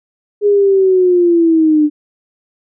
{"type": "linear sweep", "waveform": "sine", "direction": "down", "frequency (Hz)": [415.3, 295.5], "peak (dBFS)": -7, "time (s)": [0.41, 1.9], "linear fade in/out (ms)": 50, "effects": []}